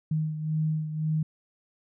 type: beating tone pair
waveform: sine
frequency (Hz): 155.56 / 157.46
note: D#3 / D#3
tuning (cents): 0 / +21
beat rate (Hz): 1.9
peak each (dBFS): -26 / -33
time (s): 0.11-1.23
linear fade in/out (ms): 5
effects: none